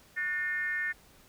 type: tone with frequency modulation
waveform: sine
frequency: 1800 Hz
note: A6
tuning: 39 cents sharp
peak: -29 dBFS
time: 0.16-0.93 s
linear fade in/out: 20 ms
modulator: 333 Hz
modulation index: 0.69
effects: pink hiss -59 dBFS RMS until 1.28 s